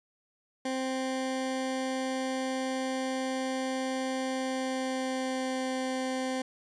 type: tone with pitch glide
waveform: 20% pulse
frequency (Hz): 261.6 to 259.6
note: C4 to C4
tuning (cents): 0 to -13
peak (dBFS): -25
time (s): 0.65-6.42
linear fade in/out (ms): 5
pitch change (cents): -13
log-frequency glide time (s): 4.27-5.72
effects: resampled to 22050 Hz